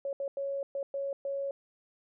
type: tone bursts at uneven times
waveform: sine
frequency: 554.4 Hz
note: C#5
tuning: in tune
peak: -31 dBFS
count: 6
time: 0.05-0.13 / 0.2-0.28 / 0.37-0.63 / 0.75-0.83 / 0.94-1.13 / 1.25-1.51 s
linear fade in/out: 2 ms
effects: none